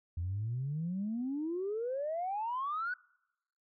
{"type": "exponential sweep", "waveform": "sine", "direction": "up", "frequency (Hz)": [82.41, 1511], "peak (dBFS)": -32, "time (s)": [0.17, 2.94], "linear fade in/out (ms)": 5, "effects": ["noise-tail reverb RT60 0.9 s tail -26 dB re dry", "tanh soft clip ceiling -28 dBFS"]}